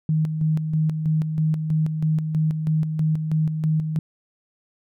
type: tone with tremolo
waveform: sine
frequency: 156.5 Hz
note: D#3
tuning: 10 cents sharp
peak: -17 dBFS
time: 0.09-3.99 s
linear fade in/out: 2 ms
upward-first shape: square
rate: 3.1 Hz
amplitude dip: 50%
effects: none